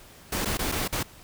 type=noise with dropouts; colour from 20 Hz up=pink; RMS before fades=-28 dBFS; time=0.32-1.03 s; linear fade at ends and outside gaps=5 ms; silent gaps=0.449-0.455 / 0.573-0.59 / 0.718-0.721 / 0.878-0.925 s; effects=pink hiss -50 dBFS RMS until 1.23 s